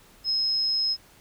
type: tone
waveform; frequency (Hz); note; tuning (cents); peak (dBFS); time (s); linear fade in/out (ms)
sine; 5140; E8; -45; -22; 0.24-0.97; 50
effects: pink hiss -55 dBFS RMS until 1.2 s